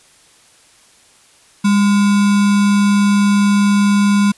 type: tone with sample-and-hold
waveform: sine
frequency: 202.2 Hz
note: G#3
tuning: 46 cents flat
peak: -9 dBFS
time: 1.64-4.32 s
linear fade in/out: 10 ms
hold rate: 1225 Hz
effects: white hiss -49 dBFS RMS until 4.37 s + resampled to 24000 Hz